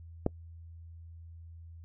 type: click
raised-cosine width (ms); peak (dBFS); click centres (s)
2; -13; 0.264
effects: noise-tail reverb RT60 0.1 s tail -25 dB re dry + added 83 Hz sine -46 dBFS peak until 1.84 s